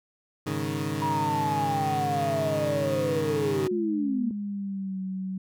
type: chord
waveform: 20% pulse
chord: Ab suspended fourth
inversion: none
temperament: equal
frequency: 103.83 / 138.59 / 155.56 Hz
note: Ab2 / Db3 / Eb3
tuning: 0 / 0 / 0 cents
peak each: -29 / -27 / -27 dBFS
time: 0.46-3.68 s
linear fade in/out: 10 ms
type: linear sweep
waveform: sine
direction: down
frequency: 965 to 227.4 Hz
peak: -25 dBFS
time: 1.02-4.31 s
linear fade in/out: 2 ms
type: tone with pitch glide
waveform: sine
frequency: 211.9 to 188.78 Hz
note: G#3 to F#3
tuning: +35 to +35 cents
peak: -29 dBFS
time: 3.71-5.38 s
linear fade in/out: 5 ms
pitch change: -200 cents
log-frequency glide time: 4.15-5 s
effects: none